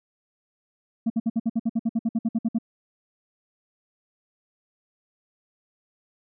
sine tone bursts, 227.5 Hz, A#3, 42 cents flat, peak -17 dBFS, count 16, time 1.06-2.586 s, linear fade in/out 10 ms, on 41 ms, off 58 ms, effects tanh soft clip ceiling -19 dBFS

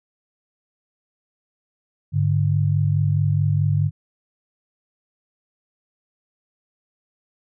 sine tone pair together, 102.14 / 146.83 Hz, G#2 / D3, -28 / 0 cents, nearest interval tritone, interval 628 cents, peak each -19 dBFS, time 2.12-3.91 s, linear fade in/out 50 ms, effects none

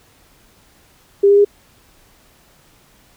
sine tone with pitch steps, 400 / 403.9 / 407.9 Hz, G4 / G#4 / G#4, +35 / -48 / -31 cents, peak -7 dBFS, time 1.23-1.449 s, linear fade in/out 10 ms, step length 73 ms, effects pink hiss -52 dBFS RMS until 3.16 s

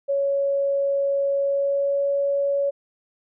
sine tone with pitch glide, 557 to 561.2 Hz, C#5 to C#5, +8 to +21 cents, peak -19 dBFS, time 0.08-2.71 s, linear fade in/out 20 ms, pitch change +13 cents, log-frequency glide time 1.41-2.06 s, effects none

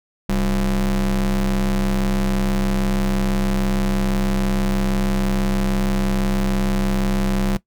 square ring-modulated tone, 81.9 Hz, E2, 11 cents flat, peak -15 dBFS, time 0.29-7.57 s, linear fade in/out 5 ms, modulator 115 Hz, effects noise-tail reverb RT60 0.1 s tail -18 dB re dry

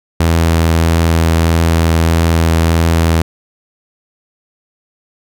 sawtooth tone with vibrato, 82.41 Hz, E2, in tune, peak -5 dBFS, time 0.2-3.22 s, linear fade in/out 5 ms, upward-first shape triangle, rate 1.6 Hz, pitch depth 11 cents each way, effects none

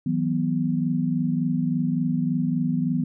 sine chord, E suspended second, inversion none, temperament equal with one note detuned, 161.52 / 185 / 246.9 Hz, E3 / F#3 / B3, -35 / 0 / 0 cents, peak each -25 / -27 / -24 dBFS, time 0.06-3.04 s, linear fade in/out 5 ms, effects none

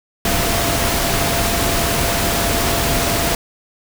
sine tone in noise, 683 Hz, F5, 39 cents flat, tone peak -24 dBFS, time 0.25-3.35 s, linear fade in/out 2 ms, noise pink, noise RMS -18 dBFS, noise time 0.25-3.35 s, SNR -9 dB, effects none

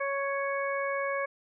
harmonic tone, 555 Hz, C#5, 2 cents sharp, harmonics 1 / 2 / 3 / 4, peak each -31 / -34 / -36 / -37 dBFS, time 0-1.26 s, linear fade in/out 10 ms, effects none

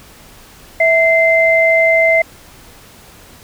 sine tone pair together, 655.3 / 2077 Hz, E5 / C7, -10 / -13 cents, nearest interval octave + minor sixth, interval 1997 cents, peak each -11 / -11 dBFS, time 0.8-2.22 s, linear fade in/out 5 ms, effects pink hiss -41 dBFS RMS until 3.43 s

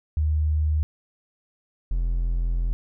sine / triangle tone pair in turn, 76.7 / 42.56 Hz, D#2 / F1, -24 / -44 cents, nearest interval minor seventh, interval 1020 cents, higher first, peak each -19 dBFS, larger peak neither, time 0.17-0.83 / 1.91-2.73 s, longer second, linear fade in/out 0 ms, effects none

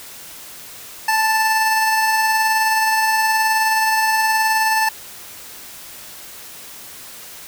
25% pulse tone with tremolo, 880 Hz, A5, in tune, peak -10 dBFS, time 1.08-4.89 s, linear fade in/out 5 ms, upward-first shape sine, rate 19 Hz, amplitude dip 25%, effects white hiss -37 dBFS RMS until 7.47 s

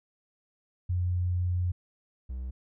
sine / triangle tone pair in turn, 89.4 / 63.54 Hz, F2 / B1, +41 / +50 cents, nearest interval tritone, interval 591 cents, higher first, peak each -25 / -31 dBFS, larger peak first, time 0.89-1.72 / 2.29-2.51 s, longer first, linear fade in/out 10 ms, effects none

